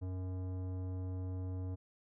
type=tone with tanh clipping; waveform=sine; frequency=92.5 Hz; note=F#2; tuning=in tune; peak=-39 dBFS; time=0.01-1.76 s; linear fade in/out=20 ms; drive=15 dB; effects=none